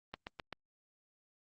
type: click train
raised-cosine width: 0.3 ms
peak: -25 dBFS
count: 4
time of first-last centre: 0.14-0.527 s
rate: 7.75 Hz
effects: Opus 32 kbps